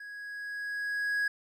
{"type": "tone with level ramp", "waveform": "triangle", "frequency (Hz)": 1660, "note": "G#6", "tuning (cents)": -1, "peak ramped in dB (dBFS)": [-40, -24], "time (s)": [0, 1.28], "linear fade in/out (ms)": 5, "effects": []}